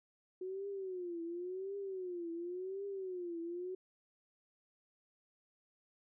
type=tone with vibrato; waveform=sine; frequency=365.6 Hz; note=F#4; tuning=21 cents flat; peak=-39 dBFS; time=0.41-3.75 s; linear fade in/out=5 ms; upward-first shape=triangle; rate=0.92 Hz; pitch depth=170 cents each way; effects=none